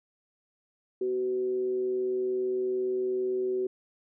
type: tone with frequency modulation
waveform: sine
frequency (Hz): 376.7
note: F#4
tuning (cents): +31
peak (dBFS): -26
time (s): 1.01-3.67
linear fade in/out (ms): 5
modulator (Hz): 129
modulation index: 0.27
effects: none